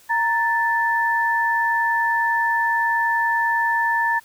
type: tone pair together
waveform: sine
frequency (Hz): 930.4 / 1760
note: A#5 / A6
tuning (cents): -4 / 0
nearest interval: major seventh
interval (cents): 1104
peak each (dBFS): -20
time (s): 0.09-4.2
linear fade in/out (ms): 20
effects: white hiss -52 dBFS RMS until 4.24 s